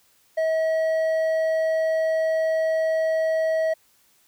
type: tone with hard clipping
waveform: sine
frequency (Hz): 641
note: E5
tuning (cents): -49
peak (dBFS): -21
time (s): 0.37-3.74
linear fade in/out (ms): 10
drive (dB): 5
effects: white hiss -61 dBFS RMS until 4.27 s